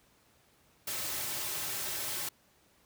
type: noise with comb filter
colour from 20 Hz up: white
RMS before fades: -36 dBFS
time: 0.87-2.29 s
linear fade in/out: 5 ms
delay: 4.2 ms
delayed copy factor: -0.5
effects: pink hiss -66 dBFS RMS until 2.85 s + high-pass 60 Hz 12 dB/octave